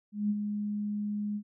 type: tone with ADSR envelope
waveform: sine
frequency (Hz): 207.7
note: G#3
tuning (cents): 0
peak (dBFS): -24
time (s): 0.12-1.43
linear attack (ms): 180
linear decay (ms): 40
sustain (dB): -6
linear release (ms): 71
effects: none